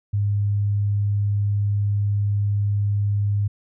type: tone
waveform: sine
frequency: 102.1 Hz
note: G#2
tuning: 29 cents flat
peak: -18 dBFS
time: 0.13-3.48 s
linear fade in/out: 10 ms
effects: none